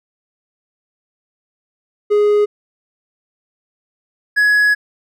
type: tone pair in turn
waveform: triangle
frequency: 415.6 / 1680.3 Hz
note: G#4 / G#6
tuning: +1 / +20 cents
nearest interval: 2 octaves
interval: 2419 cents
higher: second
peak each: -8 dBFS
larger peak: neither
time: 2.1-2.46 / 4.36-4.75 s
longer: second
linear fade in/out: 20 ms
effects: none